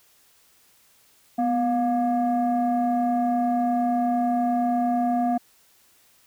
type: tone pair together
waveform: sine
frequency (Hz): 246.9 / 709.3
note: B3 / F5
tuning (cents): 0 / +27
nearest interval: octave + tritone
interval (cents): 1827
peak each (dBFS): -21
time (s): 1.38-5.38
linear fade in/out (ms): 10
effects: tanh soft clip ceiling -16 dBFS + white hiss -59 dBFS RMS until 6.26 s